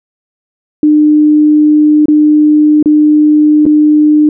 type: tone with dropouts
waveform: sine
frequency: 301.7 Hz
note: D4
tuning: 47 cents sharp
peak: -3 dBFS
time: 0.83-4.29 s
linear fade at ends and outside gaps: 2 ms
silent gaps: 2.057-2.083 / 2.827-2.858 / 3.655-3.663 s
effects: none